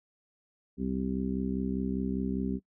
harmonic tone, 65 Hz, C2, 11 cents flat, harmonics 1 / 2 / 3 / 4 / 5 / 6, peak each -39 / -44 / -32 / -33 / -44 / -39 dBFS, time 0.77-2.6 s, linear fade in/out 50 ms, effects noise-tail reverb RT60 0.1 s tail -20 dB re dry

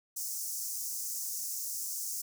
pink high-pass noise, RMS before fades -37 dBFS, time 0.16-2.22 s, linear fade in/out 10 ms, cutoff 5500 Hz, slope 48 dB/octave, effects none

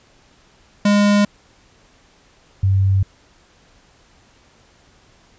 square / sine tone pair in turn, 204.8 / 96.65 Hz, G#3 / G2, -24 / -24 cents, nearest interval octave + minor second, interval 1300 cents, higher first, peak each -12 dBFS, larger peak neither, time 0.85-1.25 / 2.63-3.03 s, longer neither, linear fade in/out 5 ms, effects pink hiss -53 dBFS RMS until 5.38 s + resampled to 16000 Hz

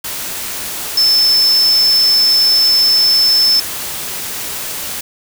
sine tone in noise, 5274 Hz, E8, in tune, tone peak -8 dBFS, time 0.97-3.6 s, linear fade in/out 5 ms, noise white, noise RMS -23 dBFS, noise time 0.04-5.01 s, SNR +12 dB, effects none

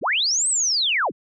sine linear two-way sweep, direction up then down, 78.6 to 8372 to 78.6 Hz, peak -18 dBFS, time 0.01-1.12 s, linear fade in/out 50 ms, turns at 0.48 s, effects none

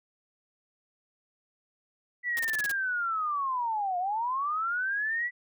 sine linear two-way sweep, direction down then up, 1978 to 700 to 1978 Hz, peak -27 dBFS, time 2.23-5.31 s, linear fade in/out 50 ms, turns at 3.98 s
white noise bursts, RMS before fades -36 dBFS, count 7, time 2.37-2.716 s, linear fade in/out 0 ms, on 22 ms, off 32 ms
effects none

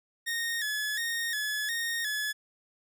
sawtooth tone with vibrato, 1779 Hz, A6, 19 cents sharp, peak -26 dBFS, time 0.26-2.33 s, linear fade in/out 20 ms, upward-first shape square, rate 1.4 Hz, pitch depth 70 cents each way, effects none

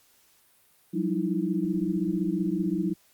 sine tone cluster, 178.2 / 193.7 / 306.1 / 331.7 Hz, F3 / G3 / D#4 / E4, +35 / -20 / -28 / +11 cents, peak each -30 dBFS, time 0.93-2.94 s, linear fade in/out 20 ms, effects white hiss -62 dBFS RMS until 3.13 s + Opus 48 kbps

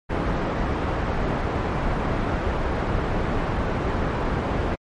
pink low-pass noise, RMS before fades -24 dBFS, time 0.09-4.76 s, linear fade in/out 20 ms, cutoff 1400 Hz, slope 12 dB/octave, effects MP3 48 kbps

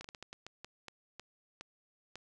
slowing click train, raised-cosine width 0.2 ms, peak -28 dBFS, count 12, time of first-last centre 0.01-2.156 s, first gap 34 ms, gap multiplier 1.32, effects none

